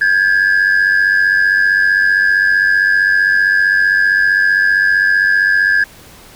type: tone pair together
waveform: sine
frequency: 1604.6 / 1700 Hz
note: G6 / G#6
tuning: +40 / +40 cents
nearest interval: minor second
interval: 100 cents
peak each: -10 dBFS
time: 0.01-5.84 s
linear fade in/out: 5 ms
effects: tanh soft clip ceiling -6 dBFS + pink hiss -40 dBFS RMS until 6.35 s